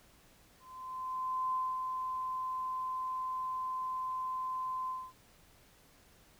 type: tone with ADSR envelope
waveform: sine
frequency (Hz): 1031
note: C6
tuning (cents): -26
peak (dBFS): -30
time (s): 0.59-5.13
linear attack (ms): 950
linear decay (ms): 230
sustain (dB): -4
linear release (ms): 240
effects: pink hiss -63 dBFS RMS until 6.39 s